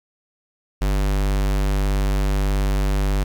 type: tone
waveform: square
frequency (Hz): 49.21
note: G1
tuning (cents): +7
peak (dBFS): -18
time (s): 0.81-3.24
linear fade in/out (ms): 10
effects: 9-bit